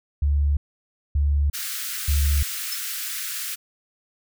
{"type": "tone bursts", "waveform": "sine", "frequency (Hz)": 72, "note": "D2", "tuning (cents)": -34, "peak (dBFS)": -17, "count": 3, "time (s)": [0.22, 2.43], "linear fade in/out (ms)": 5, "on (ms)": 350, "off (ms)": 580}
{"type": "high-pass noise", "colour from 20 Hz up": "white", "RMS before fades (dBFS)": -30, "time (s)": [1.53, 3.56], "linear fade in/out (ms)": 20, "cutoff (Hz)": 1300, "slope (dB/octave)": 48}
{"type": "tone with exponential decay", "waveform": "triangle", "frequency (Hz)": 5274, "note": "E8", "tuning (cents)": 0, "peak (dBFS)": -23, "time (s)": [2.72, 2.81], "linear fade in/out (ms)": 5, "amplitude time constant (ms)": 18}
{"effects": []}